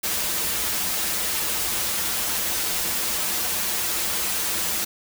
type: noise with comb filter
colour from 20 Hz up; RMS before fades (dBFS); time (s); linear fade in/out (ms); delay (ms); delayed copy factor
white; -25; 0.03-4.85; 10; 7.4; -0.75
effects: none